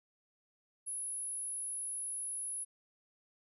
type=tone; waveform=sine; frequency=10548 Hz; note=E9; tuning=in tune; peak=-37 dBFS; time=0.86-2.65 s; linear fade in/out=20 ms; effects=none